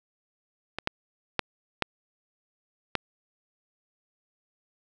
clicks, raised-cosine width 0.3 ms, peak -15 / -9 / -7 / -7 / -8 dBFS, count 5, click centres 0.786 / 0.874 / 1.393 / 1.823 / 2.953 s, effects none

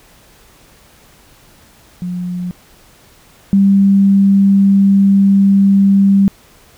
sine tone pair in turn, 178.7 / 196.93 Hz, F3 / G3, +40 / +8 cents, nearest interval major second, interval 168 cents, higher second, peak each -18 / -6 dBFS, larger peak second, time 2.02-2.51 / 3.53-6.28 s, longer second, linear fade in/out 0 ms, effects pink hiss -46 dBFS RMS until 6.77 s

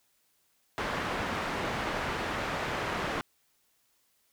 white low-pass noise, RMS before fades -33 dBFS, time 0.78-3.21 s, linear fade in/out 0 ms, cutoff 1600 Hz, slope 12 dB/octave, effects white hiss -71 dBFS RMS until 4.32 s

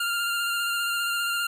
25% pulse tone with vibrato, 1396.9 Hz, F6, in tune, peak -21 dBFS, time 0-1.47 s, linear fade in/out 5 ms, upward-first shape square, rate 15 Hz, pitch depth 13 cents each way, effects none

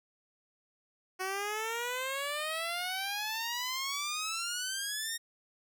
10% pulse exponential sweep, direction up, 370 to 1864.7 Hz, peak -25 dBFS, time 1.19-5.18 s, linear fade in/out 20 ms, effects none

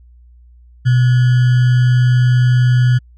sine tone with sample-and-hold, 124.6 Hz, B2, 16 cents sharp, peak -8 dBFS, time 0.85-2.99 s, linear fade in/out 20 ms, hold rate 1575 Hz, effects added 60 Hz sine -41 dBFS peak until 3.17 s + low-pass 4000 Hz 12 dB/octave

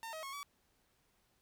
sawtooth tone with pitch steps, 908 / 634 / 1093 / 1142 Hz, A#5 / D#5 / C#6 / D6, -46 / +32 / -25 / -49 cents, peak -39 dBFS, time 0.03-0.43 s, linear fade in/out 0 ms, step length 100 ms, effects pink hiss -75 dBFS RMS until 1.41 s

